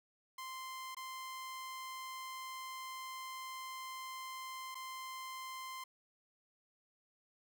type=tone with dropouts; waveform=sawtooth; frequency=1043 Hz; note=C6; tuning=6 cents flat; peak=-40 dBFS; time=0.38-5.84 s; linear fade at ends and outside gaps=5 ms; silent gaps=0.948-0.967 / 4.746-4.752 s; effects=none